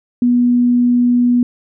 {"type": "tone", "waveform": "sine", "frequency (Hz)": 243.7, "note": "B3", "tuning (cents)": -23, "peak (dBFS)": -9, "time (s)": [0.22, 1.43], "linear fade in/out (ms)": 2, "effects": []}